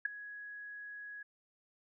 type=tone with ADSR envelope; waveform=sine; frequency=1670 Hz; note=G#6; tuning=9 cents sharp; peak=-26 dBFS; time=0.05-1.23 s; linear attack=6 ms; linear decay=8 ms; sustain=-18 dB; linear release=7 ms; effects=none